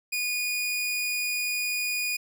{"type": "tone", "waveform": "sawtooth", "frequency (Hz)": 2457, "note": "D#7", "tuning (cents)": -22, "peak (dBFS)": -23, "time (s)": [0.12, 2.17], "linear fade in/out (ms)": 10, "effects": []}